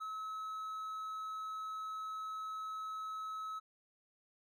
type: tone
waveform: triangle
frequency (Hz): 1290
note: E6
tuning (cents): -38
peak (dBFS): -38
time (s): 0-3.6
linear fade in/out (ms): 20
effects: none